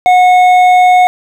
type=tone with hard clipping; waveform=sine; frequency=729 Hz; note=F#5; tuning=26 cents flat; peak=-5 dBFS; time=0.06-1.07 s; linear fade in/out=0 ms; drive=7 dB; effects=none